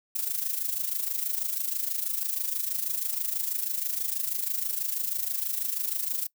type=noise with amplitude modulation; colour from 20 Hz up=violet; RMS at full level=-27 dBFS; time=0.15-6.27 s; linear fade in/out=10 ms; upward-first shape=sine; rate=26.2 Hz; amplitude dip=70%; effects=noise-tail reverb RT60 0.1 s tail -22 dB re dry